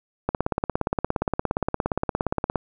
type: click train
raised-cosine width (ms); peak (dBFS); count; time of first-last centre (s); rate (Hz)
1; -8; 40; 0.29-2.557; 17.2
effects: none